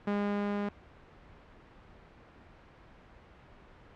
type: tone with level ramp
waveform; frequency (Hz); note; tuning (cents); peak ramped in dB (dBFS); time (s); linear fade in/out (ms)
sawtooth; 204; G#3; -31; -24 to -27; 0.07-0.69; 5
effects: pink hiss -55 dBFS RMS until 3.95 s + low-pass 2000 Hz 12 dB/octave